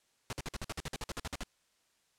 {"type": "noise bursts", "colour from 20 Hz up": "pink", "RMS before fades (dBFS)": -38, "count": 15, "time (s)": [0.3, 1.434], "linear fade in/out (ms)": 0, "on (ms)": 28, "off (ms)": 51, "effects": ["white hiss -73 dBFS RMS until 2.18 s", "low-pass 9000 Hz 12 dB/octave"]}